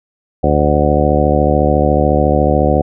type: harmonic tone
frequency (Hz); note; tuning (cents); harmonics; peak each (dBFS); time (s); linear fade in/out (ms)
74; D2; +14; 1 / 2 / 3 / 4 / 5 / 6 / 7 / 8 / 10; -16 / -18 / -19 / -19 / -20 / -22 / -16 / -18 / -18; 0.43-2.82; 10
effects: none